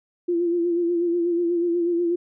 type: tone with vibrato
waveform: sine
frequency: 344.3 Hz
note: F4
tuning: 25 cents flat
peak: -19 dBFS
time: 0.28-2.16 s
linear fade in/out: 10 ms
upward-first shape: sine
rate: 8.2 Hz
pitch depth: 43 cents each way
effects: none